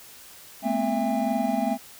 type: tone cluster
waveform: triangle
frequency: 214.6 / 236.3 / 259.1 / 665 / 807 Hz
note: A3 / A#3 / C4 / E5 / G#5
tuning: -43 / +24 / -17 / +15 / -50 cents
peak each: -27 dBFS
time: 0.62-1.78 s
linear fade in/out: 50 ms
effects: white hiss -47 dBFS RMS until 1.99 s